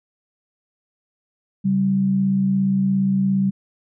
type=tone pair together; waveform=sine; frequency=136.58 / 193.8 Hz; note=C#3 / G3; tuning=-25 / -20 cents; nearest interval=tritone; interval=605 cents; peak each=-26 / -16 dBFS; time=1.64-3.51 s; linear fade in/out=20 ms; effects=none